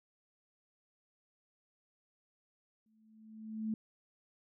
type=tone with exponential growth; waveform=sine; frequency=218.7 Hz; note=A3; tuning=10 cents flat; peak=-31 dBFS; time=2.86-3.74 s; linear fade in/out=2 ms; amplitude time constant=190 ms; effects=none